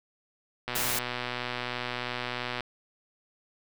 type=click train; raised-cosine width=0.3 ms; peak=-16 dBFS; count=238; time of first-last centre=0.68-2.607 s; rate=123 Hz
type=noise; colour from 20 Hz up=white; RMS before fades=-30 dBFS; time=0.75-0.99 s; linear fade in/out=5 ms
effects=none